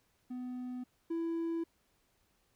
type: tone pair in turn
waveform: triangle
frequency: 250 / 332.1 Hz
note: B3 / E4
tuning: +21 / +13 cents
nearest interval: perfect fourth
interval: 492 cents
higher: second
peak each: -36 / -30 dBFS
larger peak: second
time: 0.3-0.84 / 1.1-1.64 s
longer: neither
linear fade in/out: 10 ms
effects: tanh soft clip ceiling -26 dBFS + pink hiss -74 dBFS RMS until 2.55 s

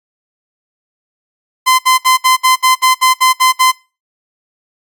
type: tone bursts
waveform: sawtooth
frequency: 1030 Hz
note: C6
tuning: 28 cents flat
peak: -3 dBFS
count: 11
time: 1.66-3.72 s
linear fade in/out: 20 ms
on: 130 ms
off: 63 ms
effects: noise-tail reverb RT60 0.3 s tail -22 dB re dry + AAC 64 kbps

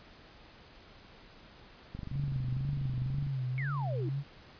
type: click train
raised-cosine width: 5 ms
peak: -28 dBFS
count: 33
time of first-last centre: 1.95-3.267 s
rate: 24.3 Hz
type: tone with vibrato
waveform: sine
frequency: 133.5 Hz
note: C3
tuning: 35 cents sharp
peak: -31 dBFS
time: 2.1-4.24 s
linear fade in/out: 50 ms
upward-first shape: sine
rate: 2 Hz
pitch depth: 100 cents each way
type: exponential sweep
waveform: sine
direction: down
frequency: 2266 to 300.2 Hz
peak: -37 dBFS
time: 3.58-4.09 s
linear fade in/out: 0 ms
effects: pink hiss -55 dBFS RMS until 4.59 s + resampled to 11025 Hz

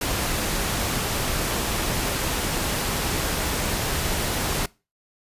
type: noise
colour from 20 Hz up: pink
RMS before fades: -25 dBFS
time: 0.01-4.66 s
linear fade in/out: 5 ms
effects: noise-tail reverb RT60 0.3 s tail -23 dB re dry + resampled to 32000 Hz

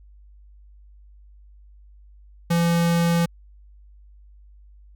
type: tone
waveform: square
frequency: 169.7 Hz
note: F3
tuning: 49 cents flat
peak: -18 dBFS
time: 2.5-3.26 s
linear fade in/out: 10 ms
effects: added 50 Hz sine -46 dBFS peak until 4.95 s

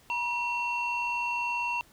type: tone pair together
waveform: sine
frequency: 959 / 2721 Hz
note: A#5 / F7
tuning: +49 / -46 cents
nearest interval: octave + tritone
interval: 1805 cents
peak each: -29 / -29 dBFS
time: 0.1-1.81 s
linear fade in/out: 0 ms
effects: tanh soft clip ceiling -23 dBFS + pink hiss -59 dBFS RMS until 1.92 s

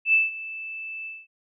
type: tone with ADSR envelope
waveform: sine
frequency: 2637 Hz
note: E7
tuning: in tune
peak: -14 dBFS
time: 0.05-1.27 s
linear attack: 84 ms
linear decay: 170 ms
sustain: -18 dB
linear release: 210 ms
effects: none

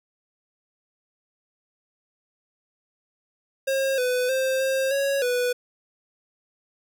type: tone with pitch steps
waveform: square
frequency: 538 / 499.8 / 526 / 532 / 554 / 492.6 Hz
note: C5 / B4 / C5 / C5 / C#5 / B4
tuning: +48 / +21 / +9 / +29 / -1 / -5 cents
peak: -22 dBFS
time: 3.67-5.53 s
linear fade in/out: 10 ms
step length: 310 ms
effects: none

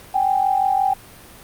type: tone pair together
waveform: sine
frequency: 768.3 / 814 Hz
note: G5 / G#5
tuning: -35 / -35 cents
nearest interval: minor second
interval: 100 cents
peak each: -17 / -20 dBFS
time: 0.14-0.94 s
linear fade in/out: 10 ms
effects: pink hiss -43 dBFS RMS until 1.43 s + Opus 48 kbps

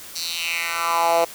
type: tone with high-pass filter sweep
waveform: 10% pulse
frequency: 168.1 Hz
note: E3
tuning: 34 cents sharp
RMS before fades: -22 dBFS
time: 0.15-1.25 s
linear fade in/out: 10 ms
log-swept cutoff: 5000 to 560 Hz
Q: 3.3
effects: white hiss -39 dBFS RMS until 1.34 s

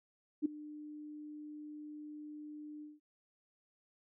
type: tone with ADSR envelope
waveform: sine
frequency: 300 Hz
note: D4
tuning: 37 cents sharp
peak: -26 dBFS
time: 0.42-3 s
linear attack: 34 ms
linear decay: 8 ms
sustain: -19 dB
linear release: 180 ms
effects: none

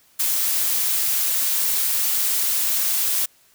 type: noise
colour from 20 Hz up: blue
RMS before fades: -21 dBFS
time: 0.19-3.26 s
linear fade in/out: 10 ms
effects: white hiss -57 dBFS RMS until 3.54 s

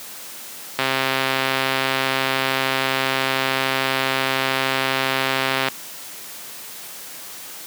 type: click train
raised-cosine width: 0.3 ms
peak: -3 dBFS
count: 652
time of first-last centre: 0.79-5.685 s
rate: 133 Hz
effects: white hiss -36 dBFS RMS until 7.66 s + high-pass 150 Hz 12 dB/octave

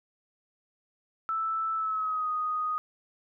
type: tone with pitch glide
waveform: sine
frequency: 1318.5 to 1244.5 Hz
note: E6 to D#6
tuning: 0 to 0 cents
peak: -27 dBFS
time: 1.29-2.78 s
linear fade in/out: 0 ms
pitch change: -100 cents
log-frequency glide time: 1.75-2.29 s
effects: none

